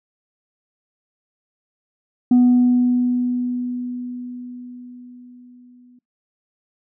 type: tone with exponential decay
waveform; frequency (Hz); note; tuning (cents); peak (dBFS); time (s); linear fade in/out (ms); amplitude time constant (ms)
sine; 246.9; B3; 0; -7; 2.31-5.99; 5; 800
effects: noise-tail reverb RT60 0.2 s tail -24 dB re dry + tanh soft clip ceiling -8 dBFS